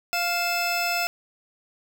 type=tone pair together; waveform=25% pulse; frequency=700 / 2628 Hz; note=F5 / E7; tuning=+4 / -6 cents; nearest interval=octave + major seventh; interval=2290 cents; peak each=-22 dBFS; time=0.13-1.07 s; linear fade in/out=0 ms; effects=none